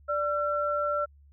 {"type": "tone pair together", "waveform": "sine", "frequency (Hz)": [587.3, 1353.2], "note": ["D5", "E6"], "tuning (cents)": [0, 45], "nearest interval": "octave + major second", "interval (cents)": 1445, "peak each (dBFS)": -28, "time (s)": [0.08, 1.06], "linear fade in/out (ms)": 20, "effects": ["added 71 Hz sine -53 dBFS peak until 1.32 s"]}